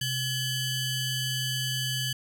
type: ring-modulated tone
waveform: sawtooth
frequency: 1569 Hz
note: G6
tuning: 1 cent sharp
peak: -21 dBFS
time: 0.01-2.13 s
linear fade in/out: 5 ms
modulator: 1440 Hz
effects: none